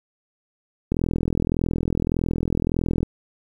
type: click train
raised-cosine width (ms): 3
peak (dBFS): -9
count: 89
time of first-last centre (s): 0.92-3.03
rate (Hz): 41.7
effects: 8-bit